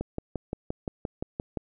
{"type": "click train", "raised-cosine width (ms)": 2, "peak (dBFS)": -17, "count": 10, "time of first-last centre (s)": [0.01, 1.573], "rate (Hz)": 5.76, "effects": []}